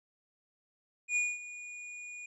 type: tone with ADSR envelope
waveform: square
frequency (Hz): 2447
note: D#7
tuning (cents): -29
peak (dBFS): -27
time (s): 1.08-2.26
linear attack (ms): 81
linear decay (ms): 220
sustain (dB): -16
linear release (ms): 4
effects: resampled to 24000 Hz

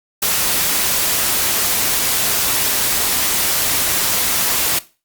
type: noise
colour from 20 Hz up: white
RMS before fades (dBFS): -17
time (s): 0.22-4.79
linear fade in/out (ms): 5
effects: noise-tail reverb RT60 0.3 s tail -17 dB re dry + Opus 48 kbps

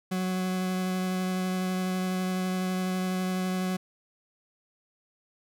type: tone with vibrato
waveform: 40% pulse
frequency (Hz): 185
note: F#3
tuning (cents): 0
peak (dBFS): -26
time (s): 0.11-3.77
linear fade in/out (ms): 10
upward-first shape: sine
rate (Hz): 12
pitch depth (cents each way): 9
effects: none

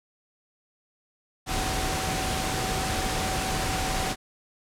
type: tone in noise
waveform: sine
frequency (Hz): 756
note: F#5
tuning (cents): +37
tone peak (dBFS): -33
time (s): 1.46-4.16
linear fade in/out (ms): 50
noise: pink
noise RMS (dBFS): -28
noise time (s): 1.46-4.16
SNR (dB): -8
effects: low-pass 10000 Hz 12 dB/octave

